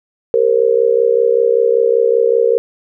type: tone with amplitude modulation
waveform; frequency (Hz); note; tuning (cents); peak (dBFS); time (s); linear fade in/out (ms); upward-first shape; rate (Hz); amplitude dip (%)
sine; 466.2; A#4; 0; -5; 0.34-2.58; 0; sine; 65.2; 95
effects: none